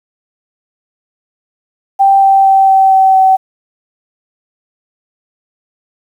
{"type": "tone with pitch steps", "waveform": "sine", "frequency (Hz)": [784, 779.5, 775, 770.5, 766.1, 761.7], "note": ["G5", "G5", "G5", "G5", "G5", "G5"], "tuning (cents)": [0, -10, -20, -30, -40, -50], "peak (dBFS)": -4, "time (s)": [1.99, 3.37], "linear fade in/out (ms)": 20, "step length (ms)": 230, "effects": ["7-bit"]}